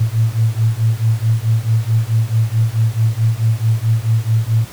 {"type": "beating tone pair", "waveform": "sine", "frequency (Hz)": [110, 114.6], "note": ["A2", "A#2"], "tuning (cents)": [0, -29], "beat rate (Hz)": 4.6, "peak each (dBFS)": -15, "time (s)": [0, 4.65], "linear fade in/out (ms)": 10, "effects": ["pink hiss -36 dBFS RMS until 4.72 s", "high-pass 60 Hz 12 dB/octave"]}